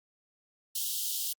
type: high-pass noise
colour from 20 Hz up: white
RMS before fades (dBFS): -33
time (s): 0.75-1.33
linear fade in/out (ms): 5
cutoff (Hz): 2900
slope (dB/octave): 96
effects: Opus 48 kbps

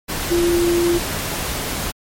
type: tone in noise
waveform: sine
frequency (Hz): 344.8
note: F4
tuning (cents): -22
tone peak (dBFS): -14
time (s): 0.3-0.99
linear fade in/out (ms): 20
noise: pink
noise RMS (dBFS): -24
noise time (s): 0.08-1.92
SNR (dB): +7
effects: MP3 64 kbps

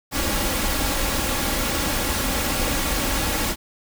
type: noise with comb filter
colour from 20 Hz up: pink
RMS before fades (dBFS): -23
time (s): 0.11-3.56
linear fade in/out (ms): 50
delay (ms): 3.6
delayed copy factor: +0.5
effects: none

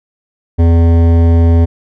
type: tone with hard clipping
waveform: sine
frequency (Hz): 83.8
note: E2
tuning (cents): +29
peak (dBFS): -7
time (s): 0.58-1.66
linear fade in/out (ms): 20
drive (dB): 14
effects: none

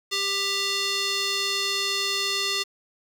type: tone with band-pass filter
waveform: square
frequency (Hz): 395.7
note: G4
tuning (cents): +16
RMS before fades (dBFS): -26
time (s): 0.11-2.64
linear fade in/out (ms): 20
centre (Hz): 4200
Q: 1.9
effects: 7-bit

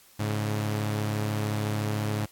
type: tone pair together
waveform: sawtooth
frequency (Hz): 105.8 / 139.6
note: G#2 / C#3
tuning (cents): +33 / +13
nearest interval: perfect fourth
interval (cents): 480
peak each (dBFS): -23 / -31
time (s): 0.19-2.26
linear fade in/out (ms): 10
effects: white hiss -56 dBFS RMS until 2.31 s + AAC 64 kbps

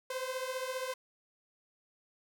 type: beating tone pair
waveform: sawtooth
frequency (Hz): 510 / 525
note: C5 / C5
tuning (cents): -44 / +6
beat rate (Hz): 15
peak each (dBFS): -34 / -35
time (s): 0.1-0.94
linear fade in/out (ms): 5
effects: none

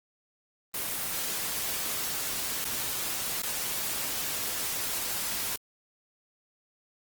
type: noise with dropouts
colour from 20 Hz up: white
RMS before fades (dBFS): -32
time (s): 0.74-5.56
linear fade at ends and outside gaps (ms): 2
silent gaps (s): 2.644-2.652 / 3.42-3.433
effects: Opus 24 kbps

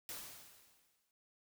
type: noise with exponential decay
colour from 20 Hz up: white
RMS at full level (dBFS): -44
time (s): 0.09-1.11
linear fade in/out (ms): 1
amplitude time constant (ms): 220
effects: noise-tail reverb RT60 0.3 s tail -25 dB re dry

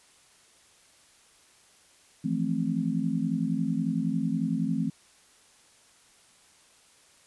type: chord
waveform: sine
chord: F major seventh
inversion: third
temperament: just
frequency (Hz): 163.7 / 174.61 / 218.3 / 261.9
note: E3 / F3 / A3 / C4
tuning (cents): -12 / 0 / -13 / +2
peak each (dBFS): -31 / -32 / -30 / -30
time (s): 2.24-4.9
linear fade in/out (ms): 10
effects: white hiss -59 dBFS RMS until 7.26 s + resampled to 24000 Hz

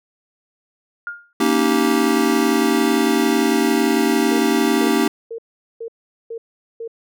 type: tone with exponential decay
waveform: sine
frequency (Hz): 1415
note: F6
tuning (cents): +22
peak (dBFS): -22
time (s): 1.07-1.33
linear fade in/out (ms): 1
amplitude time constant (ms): 55
type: chord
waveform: square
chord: Eb dominant seventh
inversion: second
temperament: just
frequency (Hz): 233.3 / 280 / 311.1 / 388.9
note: Bb3 / Db4 / Eb4 / G4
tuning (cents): +2 / +18 / 0 / -14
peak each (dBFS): -21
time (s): 1.4-5.08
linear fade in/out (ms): 5
type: tone bursts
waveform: sine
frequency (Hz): 458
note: A#4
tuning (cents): -31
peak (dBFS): -26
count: 6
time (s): 4.31-6.878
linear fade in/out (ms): 5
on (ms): 78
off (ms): 420
effects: none

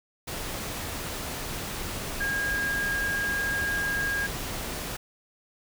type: tone in noise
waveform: sine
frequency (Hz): 1627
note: G#6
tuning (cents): -36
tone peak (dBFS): -26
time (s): 2.2-4.27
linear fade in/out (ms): 10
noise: pink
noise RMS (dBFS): -34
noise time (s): 0.27-4.97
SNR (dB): +5
effects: none

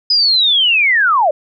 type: linear sweep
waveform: sine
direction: down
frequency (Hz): 5030 to 553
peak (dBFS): -9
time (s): 0.1-1.31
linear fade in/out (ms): 5
effects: none

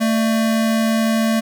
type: tone pair together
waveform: square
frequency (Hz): 223.6 / 596.9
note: A3 / D5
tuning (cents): +28 / +28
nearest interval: octave + perfect fourth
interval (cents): 1700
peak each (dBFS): -16 / -26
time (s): 0-1.41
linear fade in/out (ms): 20
effects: none

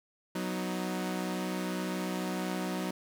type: chord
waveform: sawtooth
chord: B major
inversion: second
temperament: equal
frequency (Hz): 185 / 246.9 / 311.1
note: F#3 / B3 / D#4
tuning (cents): 0 / 0 / 0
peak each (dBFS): -30 / -36 / -34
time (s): 0.35-2.91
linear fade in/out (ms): 5
effects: none

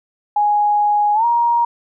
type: tone with pitch glide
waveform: sine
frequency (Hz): 830.6 to 943.1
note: G#5 to A#5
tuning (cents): 0 to +20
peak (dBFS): -12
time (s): 0.36-1.65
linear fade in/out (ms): 5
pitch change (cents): +220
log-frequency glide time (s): 1.14-1.25
effects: none

